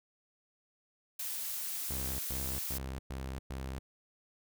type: noise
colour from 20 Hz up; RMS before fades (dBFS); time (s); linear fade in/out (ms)
blue; -38; 1.19-2.78; 5
type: tone bursts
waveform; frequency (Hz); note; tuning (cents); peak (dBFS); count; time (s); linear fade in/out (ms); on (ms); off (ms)
sawtooth; 66; C2; +16; -34; 5; 1.9-3.79; 5; 290; 110
effects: none